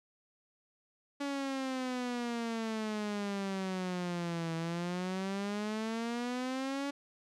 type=exponential two-way sweep; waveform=sawtooth; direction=down then up; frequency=284.4 to 163.1 to 284.4 Hz; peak=-30 dBFS; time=1.2-6.91 s; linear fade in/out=10 ms; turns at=4.55 s; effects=low-pass 7000 Hz 12 dB/octave